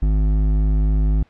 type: tone with hard clipping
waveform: sine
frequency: 51.91 Hz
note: G#1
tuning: in tune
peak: -16 dBFS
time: 0.02-1.23 s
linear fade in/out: 5 ms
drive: 10 dB
effects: pink hiss -57 dBFS RMS until 1.29 s + low-pass 3000 Hz 12 dB/octave